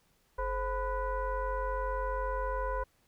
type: tone with frequency modulation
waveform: sine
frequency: 523.3 Hz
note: C5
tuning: in tune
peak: -30 dBFS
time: 0.38-2.84 s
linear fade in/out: 10 ms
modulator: 476 Hz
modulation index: 1.5
effects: pink hiss -70 dBFS RMS until 3.07 s